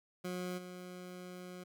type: tone with level steps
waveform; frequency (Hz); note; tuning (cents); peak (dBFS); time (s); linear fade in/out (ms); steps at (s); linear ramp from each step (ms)
20% pulse; 180.7; F#3; -41; -33 / -41; 0.24-1.64; 10; 0.57; 20
effects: none